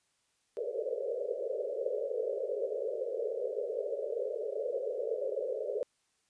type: band-pass noise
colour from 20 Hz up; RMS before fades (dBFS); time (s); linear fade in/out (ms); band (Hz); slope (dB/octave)
pink; -35; 0.57-5.83; 0; 410 to 590; 96
effects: white hiss -75 dBFS RMS until 6.29 s + resampled to 22050 Hz